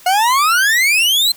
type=exponential sweep; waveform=40% pulse; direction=up; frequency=711 to 4186 Hz; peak=-10 dBFS; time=0.06-1.32 s; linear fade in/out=5 ms; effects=white hiss -42 dBFS RMS until 1.36 s